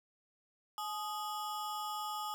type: ring-modulated tone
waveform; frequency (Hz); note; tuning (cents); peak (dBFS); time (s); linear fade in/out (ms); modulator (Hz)
square; 1046.5; C6; 0; -35; 0.78-2.34; 0; 195
effects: none